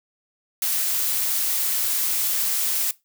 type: noise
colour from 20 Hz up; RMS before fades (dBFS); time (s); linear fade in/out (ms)
blue; -23; 0.62-2.91; 2
effects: noise-tail reverb RT60 0.2 s tail -19 dB re dry